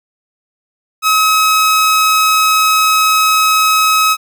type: tone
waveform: sawtooth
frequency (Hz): 1278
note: D#6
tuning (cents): +46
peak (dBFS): -5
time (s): 1.02-4.17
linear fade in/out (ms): 50
effects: none